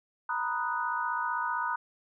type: chord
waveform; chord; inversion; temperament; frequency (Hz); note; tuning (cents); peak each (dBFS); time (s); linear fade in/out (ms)
sine; B major seventh; third; equal; 932.3 / 987.8 / 1244.5 / 1480; A#5 / B5 / D#6 / F#6; 0 / 0 / 0 / 0; -34; 0.29-1.76; 5
effects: none